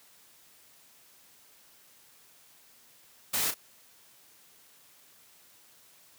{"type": "noise with echo", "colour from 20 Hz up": "white", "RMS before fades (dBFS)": -29, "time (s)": [3.33, 3.51], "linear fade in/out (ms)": 10, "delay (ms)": 34, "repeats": 1, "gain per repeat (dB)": -9, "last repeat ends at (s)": 3.544, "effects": ["white hiss -59 dBFS RMS until 6.18 s", "high-pass 80 Hz 12 dB/octave"]}